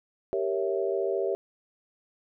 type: chord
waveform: sine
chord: G diminished seventh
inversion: none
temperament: equal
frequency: 392 / 466.2 / 554.4 / 659.3 Hz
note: G4 / Bb4 / Db5 / Fb5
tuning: 0 / 0 / 0 / 0 cents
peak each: -28 / -32 / -32 / -33 dBFS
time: 0.33-1.35 s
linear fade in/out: 0 ms
effects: none